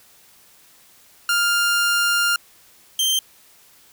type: tone pair in turn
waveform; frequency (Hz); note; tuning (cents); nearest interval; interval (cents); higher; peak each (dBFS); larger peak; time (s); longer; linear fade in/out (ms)
sawtooth; 1400 / 3143; F6 / G7; +4 / +4; octave + major second; 1400; second; -13 / -14; first; 1.29-2.36 / 2.99-3.19; first; 2
effects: white hiss -52 dBFS RMS until 3.92 s